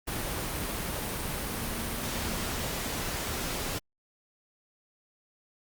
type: tone in noise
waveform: sine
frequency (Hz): 231.8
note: A#3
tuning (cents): -10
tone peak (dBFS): -40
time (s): 1.45-2.46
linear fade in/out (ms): 10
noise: pink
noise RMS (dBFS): -33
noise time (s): 0.07-3.79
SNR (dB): -10
effects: Opus 32 kbps